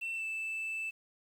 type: tone with pitch glide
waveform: sine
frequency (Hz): 2689 to 2640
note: E7 to E7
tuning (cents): +34 to +2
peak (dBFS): -32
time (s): 0.01-0.91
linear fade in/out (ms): 20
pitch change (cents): -32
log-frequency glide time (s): 0.14-0.24
effects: tanh soft clip ceiling -33 dBFS + 10-bit